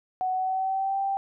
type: tone with pitch glide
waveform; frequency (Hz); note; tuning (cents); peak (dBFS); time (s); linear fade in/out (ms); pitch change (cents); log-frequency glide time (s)
sine; 744 to 784.2; F#5 to G5; +9 to 0; -24; 0.21-1.17; 0; +91; 0.31-0.99
effects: none